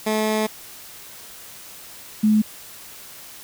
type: tone pair in turn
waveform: 15% pulse / sine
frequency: 216.2 / 214.3 Hz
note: A3 / A3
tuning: -30 / -45 cents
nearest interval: unison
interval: 15 cents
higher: first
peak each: -13 dBFS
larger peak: neither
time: 0.06-0.47 / 2.23-2.42 s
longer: first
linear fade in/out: 10 ms
effects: white hiss -41 dBFS RMS until 3.43 s